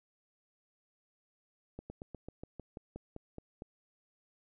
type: slowing click train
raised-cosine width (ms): 2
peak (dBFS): -30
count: 12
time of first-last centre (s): 1.79-3.621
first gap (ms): 110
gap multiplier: 1.08
effects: none